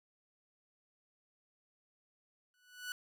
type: tone with exponential growth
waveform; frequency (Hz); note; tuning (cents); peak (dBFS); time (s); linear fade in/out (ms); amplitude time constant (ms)
sawtooth; 1480; F#6; 0; -33; 2.54-2.92; 1; 82
effects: none